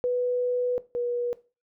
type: tone pair in turn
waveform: sine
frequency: 493.9 / 483.2 Hz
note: B4 / B4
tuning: 0 / -38 cents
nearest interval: unison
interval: 38 cents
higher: first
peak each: -22 / -25 dBFS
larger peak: first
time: 0.04-0.78 / 0.95-1.33 s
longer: first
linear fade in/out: 0 ms
effects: noise-tail reverb RT60 0.3 s tail -17 dB re dry